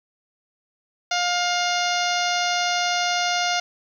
harmonic tone, 708 Hz, F5, 23 cents sharp, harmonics 1 / 2 / 3 / 4 / 5 / 6 / 7 / 8 / 9, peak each -24 / -27 / -29 / -30 / -31 / -32 / -32 / -33 / -34 dBFS, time 1.11-3.6 s, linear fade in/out 5 ms, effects 9-bit

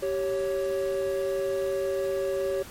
triangle tone pair together, 389 / 554.4 Hz, G4 / C#5, -13 / 0 cents, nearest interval tritone, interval 613 cents, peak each -26 dBFS, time 0.02-2.63 s, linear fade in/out 10 ms, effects pink hiss -45 dBFS RMS until 2.7 s + MP3 64 kbps

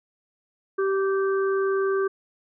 harmonic tone, 388.7 Hz, G4, 15 cents flat, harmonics 1 / 3 / 4, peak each -21 / -31 / -33 dBFS, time 0.78-2.08 s, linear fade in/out 10 ms, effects none

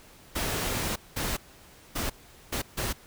pink noise bursts at uneven times, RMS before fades -30 dBFS, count 5, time 0.35-0.96 / 1.16-1.37 / 1.95-2.1 / 2.52-2.62 / 2.77-2.93 s, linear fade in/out 10 ms, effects pink hiss -53 dBFS RMS until 3.06 s

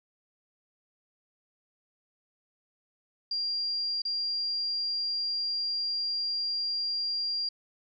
sine tone with dropouts, 4770 Hz, D8, 26 cents sharp, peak -28 dBFS, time 3.31-7.49 s, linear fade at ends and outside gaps 5 ms, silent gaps 4.02-4.051 s, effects none

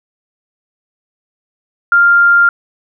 sine tone, 1396.9 Hz, F6, in tune, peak -5 dBFS, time 1.92-2.49 s, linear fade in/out 2 ms, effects none

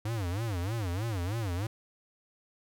square tone with vibrato, 100.4 Hz, G2, 42 cents sharp, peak -31 dBFS, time 0.05-1.67 s, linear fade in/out 5 ms, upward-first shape sine, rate 3.2 Hz, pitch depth 270 cents each way, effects none

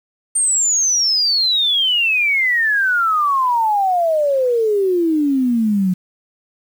sine exponential sweep, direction down, 8870 to 179 Hz, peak -13 dBFS, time 0.35-5.94 s, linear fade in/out 10 ms, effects 7-bit

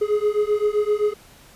triangle beating tone pair, 415.3 / 423 Hz, G#4 / G#4, 0 / +32 cents, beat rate 7.7 Hz, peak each -19 dBFS, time 0.01-1.14 s, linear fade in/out 10 ms, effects pink hiss -49 dBFS RMS until 1.55 s + resampled to 32000 Hz

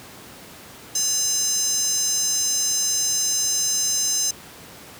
square tone with high-pass filter, 570 Hz, C#5, 48 cents sharp, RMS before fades -22 dBFS, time 0.95-4.31 s, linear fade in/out 5 ms, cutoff 5900 Hz, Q 7.9, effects pink hiss -42 dBFS RMS until 4.99 s + high-pass 100 Hz 12 dB/octave

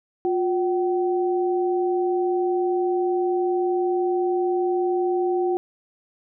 sine tone pair together, 357 / 762.2 Hz, F4 / G5, +38 / -49 cents, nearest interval octave + minor second, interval 1313 cents, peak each -20 / -27 dBFS, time 0.25-5.57 s, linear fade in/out 0 ms, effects none

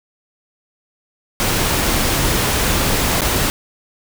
pink noise with dropouts, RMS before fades -17 dBFS, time 1.4-3.5 s, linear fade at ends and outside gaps 0 ms, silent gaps 3.208-3.218 s, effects none

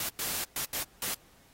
white noise bursts at uneven times, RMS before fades -33 dBFS, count 5, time 0-0.09 / 0.19-0.44 / 0.56-0.65 / 0.73-0.83 / 1.02-1.14 s, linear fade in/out 2 ms, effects pink hiss -61 dBFS RMS until 1.53 s + AAC 48 kbps

